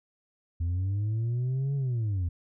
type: linear two-way sweep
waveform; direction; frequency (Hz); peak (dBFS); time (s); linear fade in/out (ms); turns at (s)
sine; up then down; 82.4 to 141.3 to 82.4; -23; 0.6-2.29; 10; 1.75
effects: tanh soft clip ceiling -25 dBFS